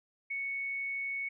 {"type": "tone", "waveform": "sine", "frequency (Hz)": 2217, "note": "C#7", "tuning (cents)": 0, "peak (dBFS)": -33, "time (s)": [0.3, 1.29], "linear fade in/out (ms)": 10, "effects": []}